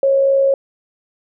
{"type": "tone with amplitude modulation", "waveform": "sine", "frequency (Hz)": 546, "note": "C#5", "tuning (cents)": -26, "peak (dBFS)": -9, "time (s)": [0.03, 0.54], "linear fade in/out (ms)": 2, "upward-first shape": "sine", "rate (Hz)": 63.3, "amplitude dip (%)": 30, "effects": []}